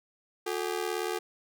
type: ring-modulated tone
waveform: sawtooth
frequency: 399.3 Hz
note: G4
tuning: 32 cents sharp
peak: -23 dBFS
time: 0.46-1.19 s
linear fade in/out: 10 ms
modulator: 38.9 Hz
effects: none